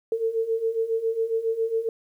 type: beating tone pair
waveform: sine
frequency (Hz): 446.4 / 453.7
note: A4 / A#4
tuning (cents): +25 / -47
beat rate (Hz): 7.3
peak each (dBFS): -28 / -24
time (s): 0.12-1.89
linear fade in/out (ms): 2
effects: 10-bit